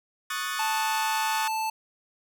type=chord; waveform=sawtooth; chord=D# half-diminished seventh; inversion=third; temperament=equal; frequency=1108.7 / 1244.5 / 1480 / 1760 Hz; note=C#6 / D#6 / F#6 / A6; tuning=0 / 0 / 0 / 0 cents; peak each=-31 dBFS; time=0.3-1.48 s; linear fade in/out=5 ms
type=tone; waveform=square; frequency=880 Hz; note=A5; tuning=in tune; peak=-27 dBFS; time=0.59-1.7 s; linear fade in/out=5 ms
effects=none